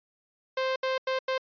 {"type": "tone bursts at uneven times", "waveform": "sawtooth", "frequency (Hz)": 523.3, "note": "C5", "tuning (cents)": 0, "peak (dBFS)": -22, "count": 4, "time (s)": [[0.57, 0.76], [0.83, 0.98], [1.07, 1.19], [1.28, 1.38]], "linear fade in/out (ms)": 5, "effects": ["resampled to 11025 Hz"]}